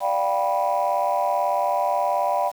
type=chord; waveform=sine; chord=G dominant seventh; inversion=second; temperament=just; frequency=588 / 705.6 / 784 / 980 Hz; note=D5 / F5 / G5 / B5; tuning=+2 / +18 / 0 / -14 cents; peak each=-24 dBFS; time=0-2.52 s; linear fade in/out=50 ms; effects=tanh soft clip ceiling -12 dBFS + 7-bit